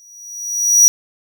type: tone with exponential growth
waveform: square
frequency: 5800 Hz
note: F#8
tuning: 35 cents flat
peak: -4 dBFS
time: 0-0.88 s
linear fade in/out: 0 ms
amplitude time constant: 190 ms
effects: none